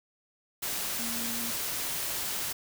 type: tone in noise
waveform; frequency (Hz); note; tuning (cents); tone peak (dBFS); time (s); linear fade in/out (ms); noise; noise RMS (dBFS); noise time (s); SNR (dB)
sine; 233.6; A#3; +4; -38; 0.99-1.51; 10; white; -33; 0.62-2.53; -8
effects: none